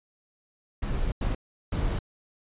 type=noise bursts at uneven times; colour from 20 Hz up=brown; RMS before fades=-27 dBFS; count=3; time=0.82-1.12 / 1.21-1.35 / 1.72-1.99 s; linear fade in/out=5 ms; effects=resampled to 8000 Hz